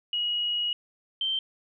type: tone pair in turn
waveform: sine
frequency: 2900 / 3126 Hz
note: F#7 / G7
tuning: -35 / -6 cents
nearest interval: minor second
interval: 129 cents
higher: second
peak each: -25 dBFS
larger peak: neither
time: 0.13-0.73 / 1.21-1.39 s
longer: first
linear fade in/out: 2 ms
effects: none